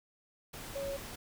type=tone in noise; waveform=sine; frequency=554.4 Hz; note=C#5; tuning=in tune; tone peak=-35 dBFS; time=0.75-0.97 s; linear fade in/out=10 ms; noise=pink; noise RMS=-45 dBFS; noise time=0.53-1.16 s; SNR=+7 dB; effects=none